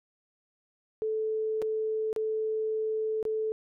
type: tone with dropouts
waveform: sine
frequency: 436.8 Hz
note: A4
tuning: 13 cents flat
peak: -27 dBFS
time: 1.02-3.52 s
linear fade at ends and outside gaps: 0 ms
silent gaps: 1.618-1.623 / 2.129-2.162 / 3.228-3.252 s
effects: none